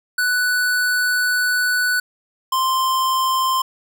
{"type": "tone pair in turn", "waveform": "square", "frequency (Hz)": [1486, 1045.4], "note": ["F#6", "C6"], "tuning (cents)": [7, -2], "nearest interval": "tritone", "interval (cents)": 609, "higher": "first", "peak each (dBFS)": -17, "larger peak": "neither", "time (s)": [[0.18, 2], [2.52, 3.62]], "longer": "first", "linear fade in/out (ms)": 5, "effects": []}